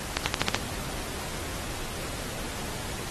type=accelerating click train; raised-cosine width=0.2 ms; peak=-4 dBFS; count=6; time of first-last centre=0.17-0.546 s; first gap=90 ms; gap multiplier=0.91; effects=pink hiss -36 dBFS RMS until 3.1 s + AAC 32 kbps